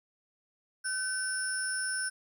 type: tone cluster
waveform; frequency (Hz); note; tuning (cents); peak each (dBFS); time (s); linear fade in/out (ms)
sine; 1523 / 5360 / 9720; F#6 / E8 / D#9; +50 / +28 / -42; -32 / -38 / -34; 0.84-2.1; 20
effects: tanh soft clip ceiling -23 dBFS + 11-bit